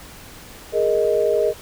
sine chord, Ab suspended second, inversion none, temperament equal, 415.3 / 466.2 / 622.3 Hz, Ab4 / Bb4 / Eb5, 0 / 0 / 0 cents, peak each -20 dBFS, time 0.72-1.54 s, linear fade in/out 50 ms, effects pink hiss -41 dBFS RMS until 1.61 s

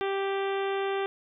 harmonic tone, 392 Hz, G4, in tune, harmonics 1 / 2 / 3 / 4 / 5 / 6 / 7 / 8 / 9, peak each -28 / -34 / -38 / -40 / -42 / -44 / -45 / -46 / -47 dBFS, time 0.01-1.06 s, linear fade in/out 0 ms, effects none

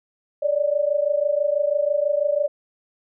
sine tone pair together, 571 / 597.1 Hz, D5 / D5, -49 / +29 cents, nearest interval minor second, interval 78 cents, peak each -21 dBFS, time 0.42-2.48 s, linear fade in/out 10 ms, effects none

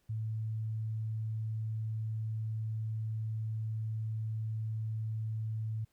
sine tone, 110 Hz, A2, in tune, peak -33 dBFS, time 0.09-5.85 s, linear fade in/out 10 ms, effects pink hiss -75 dBFS RMS until 5.92 s

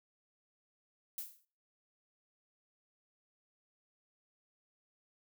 violet noise with exponential decay, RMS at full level -38 dBFS, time 1.18-1.45 s, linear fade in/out 2 ms, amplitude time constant 57 ms, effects noise-tail reverb RT60 0.5 s tail -26 dB re dry

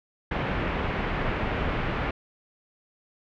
pink low-pass noise, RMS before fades -28 dBFS, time 0.31-2.11 s, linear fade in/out 5 ms, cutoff 2600 Hz, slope 24 dB/octave, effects none

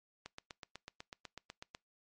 click train, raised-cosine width 0.2 ms, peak -28 dBFS, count 13, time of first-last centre 0.26-1.749 s, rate 8.06 Hz, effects noise-tail reverb RT60 0.2 s tail -25 dB re dry + MP3 48 kbps

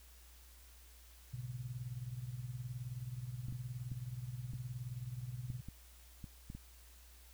sine tone with tremolo, 123.47 Hz, B2, in tune, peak -37 dBFS, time 1.33-5.61 s, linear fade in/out 10 ms, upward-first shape triangle, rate 19 Hz, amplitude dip 85%
clicks, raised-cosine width 5 ms, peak -34 dBFS, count 9, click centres 3.485 / 3.525 / 3.917 / 4.535 / 5.502 / 5.686 / 6.242 / 6.501 / 6.55 s
effects added 60 Hz sine -58 dBFS peak until 7.33 s + white hiss -63 dBFS RMS until 7.33 s

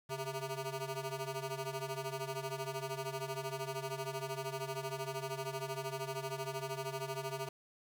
15% pulse ring-modulated tone, 266.9 Hz, C4, 35 cents sharp, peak -29 dBFS, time 0.09-7.49 s, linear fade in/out 5 ms, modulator 127 Hz, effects none

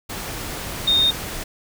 sine tone in noise, 3680 Hz, A#7, 23 cents flat, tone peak -14 dBFS, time 0.87-1.11 s, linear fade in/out 10 ms, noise pink, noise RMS -30 dBFS, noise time 0.09-1.44 s, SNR +13 dB, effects none

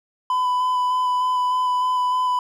triangle tone with vibrato, 1002 Hz, B5, 25 cents sharp, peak -16 dBFS, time 0.3-2.39 s, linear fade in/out 2 ms, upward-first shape square, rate 3.3 Hz, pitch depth 10 cents each way, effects none

